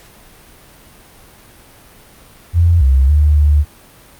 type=tone with pitch steps; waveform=sine; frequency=85.3 / 66.6 / 74.6 / 73.8 Hz; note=F2 / C2 / D2 / D2; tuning=-40 / +31 / +28 / +9 cents; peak=-7 dBFS; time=2.53-3.65 s; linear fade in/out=50 ms; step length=280 ms; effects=pink hiss -43 dBFS RMS until 4.19 s + Opus 48 kbps